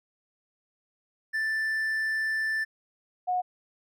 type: tone pair in turn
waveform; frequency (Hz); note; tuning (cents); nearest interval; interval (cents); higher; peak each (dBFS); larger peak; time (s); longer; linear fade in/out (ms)
triangle / sine; 1766 / 727.7; A6 / F#5; +6 / -29; octave + minor third; 1535; first; -24; neither; 1.33-2.65 / 3.27-3.42; first; 20
effects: none